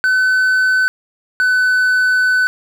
triangle tone pair in turn, 1514 / 1504.4 Hz, F#6 / F#6, +39 / +28 cents, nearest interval unison, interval 11 cents, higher first, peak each -9 dBFS, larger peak neither, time 0.04-0.88 / 1.4-2.47 s, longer second, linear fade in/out 0 ms, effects none

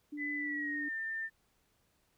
sine tone with vibrato, 293.7 Hz, D4, in tune, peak -39 dBFS, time 0.12-0.89 s, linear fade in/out 10 ms, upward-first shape triangle, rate 6.6 Hz, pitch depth 9 cents each way
sine tone with pitch glide, 2004 to 1795.7 Hz, B6 to A6, +25 to +35 cents, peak -35 dBFS, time 0.17-1.3 s, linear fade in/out 50 ms, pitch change -190 cents, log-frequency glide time 0.36-0.94 s
effects pink hiss -74 dBFS RMS until 2.17 s

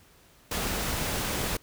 pink noise, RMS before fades -30 dBFS, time 0.51-1.57 s, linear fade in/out 5 ms, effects pink hiss -58 dBFS RMS until 1.62 s

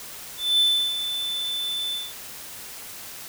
triangle tone with ADSR envelope, 3520 Hz, A7, in tune, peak -14 dBFS, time 0.37-2.14 s, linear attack 220 ms, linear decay 340 ms, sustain -10 dB, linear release 210 ms, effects white hiss -39 dBFS RMS until 3.28 s

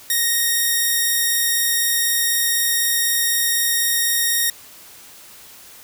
5% pulse tone, 1864 Hz, A#6, 1 cent flat, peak -6 dBFS, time 0.1-4.5 s, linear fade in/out 2 ms, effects white hiss -43 dBFS RMS until 5.83 s

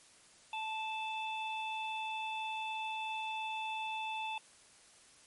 harmonic tone, 877 Hz, A5, 6 cents flat, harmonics 1 / 3 / 4, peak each -38 / -41 / -46 dBFS, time 0.53-4.38 s, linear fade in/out 2 ms, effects white hiss -61 dBFS RMS until 5.26 s + MP3 48 kbps

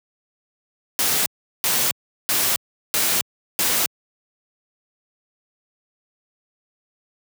white noise bursts, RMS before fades -20 dBFS, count 5, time 0.99-3.86 s, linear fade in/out 0 ms, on 270 ms, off 380 ms, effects high-pass 100 Hz 12 dB/octave

